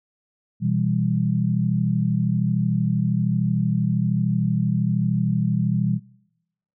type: chord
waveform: sine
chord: E minor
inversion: second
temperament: just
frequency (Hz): 123.61 / 164.81 / 197.78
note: B2 / E3 / G3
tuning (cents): +2 / 0 / +16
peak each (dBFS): -23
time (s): 0.6-6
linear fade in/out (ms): 50
effects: noise-tail reverb RT60 0.8 s tail -22 dB re dry